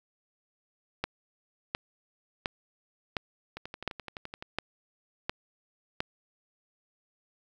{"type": "two click trains", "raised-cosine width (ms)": 0.3, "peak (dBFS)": [-13, -23], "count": [8, 11], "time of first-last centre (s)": [[1.04, 6.005], [3.57, 4.425]], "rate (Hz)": [1.41, 11.7], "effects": ["9-bit"]}